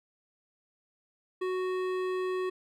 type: tone with hard clipping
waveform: sine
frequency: 370 Hz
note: F#4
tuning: in tune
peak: -31 dBFS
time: 1.41-2.5 s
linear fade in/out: 10 ms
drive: 14 dB
effects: none